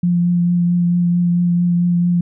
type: tone with vibrato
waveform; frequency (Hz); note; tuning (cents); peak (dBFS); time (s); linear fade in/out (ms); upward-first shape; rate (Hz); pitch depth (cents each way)
sine; 174.61; F3; 0; -12; 0.03-2.21; 5; triangle; 4.5; 17
effects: none